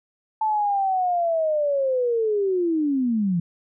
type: linear sweep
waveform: sine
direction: down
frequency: 880 to 164.81 Hz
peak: -19 dBFS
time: 0.41-3.4 s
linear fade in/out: 5 ms
effects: none